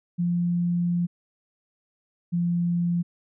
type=tone pair in turn; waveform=sine; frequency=174 / 173 Hz; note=F3 / F3; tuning=-6 / -16 cents; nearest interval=unison; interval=10 cents; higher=first; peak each=-21 dBFS; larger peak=neither; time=0.18-1.07 / 2.32-3.03 s; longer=first; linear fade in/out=20 ms; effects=none